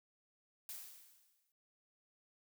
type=noise with exponential decay; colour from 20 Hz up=blue; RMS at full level=-45 dBFS; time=0.69-1.52 s; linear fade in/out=1 ms; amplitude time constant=180 ms; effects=none